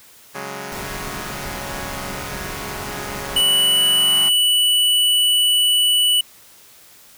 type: chord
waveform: 5% pulse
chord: C# suspended fourth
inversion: none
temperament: equal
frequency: 138.59 / 185 / 207.7 Hz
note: C#3 / F#3 / G#3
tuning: 0 / 0 / 0 cents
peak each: -22 dBFS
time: 0.34-4.3 s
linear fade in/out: 20 ms
type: noise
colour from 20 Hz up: pink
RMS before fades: -32 dBFS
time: 0.72-3.41 s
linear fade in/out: 0 ms
type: tone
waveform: square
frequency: 2960 Hz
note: F#7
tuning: in tune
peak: -14 dBFS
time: 3.36-6.21 s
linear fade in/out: 5 ms
effects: white hiss -47 dBFS RMS until 7.17 s